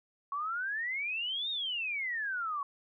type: exponential two-way sweep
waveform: sine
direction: up then down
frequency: 1101 to 3765 to 1101 Hz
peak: -32 dBFS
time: 0.32-2.63 s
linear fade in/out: 2 ms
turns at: 1.5 s
effects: none